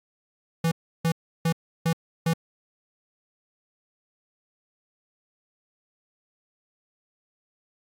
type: tone bursts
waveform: square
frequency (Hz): 164.81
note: E3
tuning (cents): 0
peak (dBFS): -21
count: 5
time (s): 0.64-2.335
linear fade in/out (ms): 5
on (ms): 75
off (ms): 330
effects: AAC 64 kbps